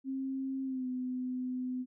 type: tone with pitch glide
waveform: sine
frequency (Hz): 266.8 to 253.3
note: C4 to B3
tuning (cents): +34 to +44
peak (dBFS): -33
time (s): 0.04-1.86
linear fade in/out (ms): 50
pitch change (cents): -90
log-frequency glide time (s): 0.64-0.87
effects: none